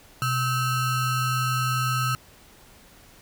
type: ring-modulated tone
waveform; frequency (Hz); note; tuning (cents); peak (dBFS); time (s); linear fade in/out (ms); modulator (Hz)
square; 710; F5; +28; -20; 0.22-2.15; 0; 583
effects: pink hiss -52 dBFS RMS until 3.21 s